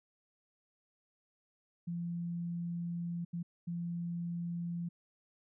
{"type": "tone bursts at uneven times", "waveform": "sine", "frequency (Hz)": 171.6, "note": "F3", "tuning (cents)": -30, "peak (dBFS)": -35, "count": 3, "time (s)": [[1.87, 3.25], [3.33, 3.43], [3.67, 4.89]], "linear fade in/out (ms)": 10, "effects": []}